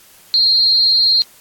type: tone with amplitude modulation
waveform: sine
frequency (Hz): 4205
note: C8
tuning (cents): +8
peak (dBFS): -7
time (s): 0.34-1.22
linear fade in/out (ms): 0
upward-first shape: sine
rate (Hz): 275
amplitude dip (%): 55
effects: white hiss -46 dBFS RMS until 1.4 s + AAC 64 kbps